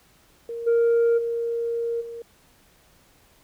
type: tone with level steps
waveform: sine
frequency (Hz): 466.2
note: A#4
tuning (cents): 0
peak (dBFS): -29 / -14 / -23 / -33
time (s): 0.49-2.22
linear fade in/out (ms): 2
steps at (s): 0.66 / 1.17 / 2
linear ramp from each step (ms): 20
effects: tanh soft clip ceiling -15 dBFS + pink hiss -58 dBFS RMS until 3.43 s